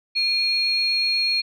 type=tone pair together; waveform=sine; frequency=2420 / 4277 Hz; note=D#7 / C8; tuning=-49 / +37 cents; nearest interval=minor seventh; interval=986 cents; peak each=-24 / -19 dBFS; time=0.15-1.42 s; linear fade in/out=20 ms; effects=tanh soft clip ceiling -11 dBFS